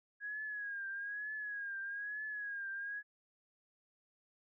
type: tone with vibrato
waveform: sine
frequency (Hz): 1651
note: G#6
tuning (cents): -11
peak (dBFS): -39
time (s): 0.2-3.03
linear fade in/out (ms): 50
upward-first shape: triangle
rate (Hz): 1.1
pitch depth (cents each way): 82
effects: none